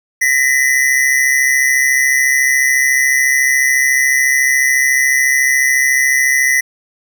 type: tone pair together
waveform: square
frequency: 1875 / 2009 Hz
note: A#6 / B6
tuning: +10 / +29 cents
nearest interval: minor second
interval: 119 cents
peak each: -15 / -13 dBFS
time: 0.21-6.61 s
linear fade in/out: 10 ms
effects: 8-bit